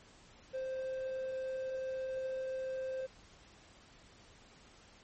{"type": "tone", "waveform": "triangle", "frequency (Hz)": 523.3, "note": "C5", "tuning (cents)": 0, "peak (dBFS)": -34, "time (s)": [0.53, 3.07], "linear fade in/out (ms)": 20, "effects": ["pink hiss -60 dBFS RMS until 5.03 s", "MP3 32 kbps"]}